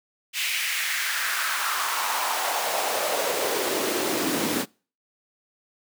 pink noise with high-pass filter sweep, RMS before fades -26 dBFS, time 0.33-4.66 s, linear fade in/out 50 ms, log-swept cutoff 2600 to 230 Hz, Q 2.7, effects noise-tail reverb RT60 0.4 s tail -26 dB re dry

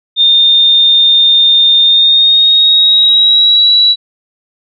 sine tone with pitch glide, 3635 to 3918 Hz, A#7 to B7, -44 to -15 cents, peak -4 dBFS, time 0.16-3.96 s, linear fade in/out 50 ms, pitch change +129 cents, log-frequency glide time 1.82-3.73 s, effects none

